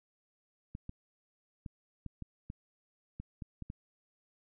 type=clicks; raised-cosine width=5 ms; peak=-29 dBFS; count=10; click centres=0.751 / 0.894 / 1.662 / 2.063 / 2.223 / 2.501 / 3.2 / 3.422 / 3.623 / 3.701 s; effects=none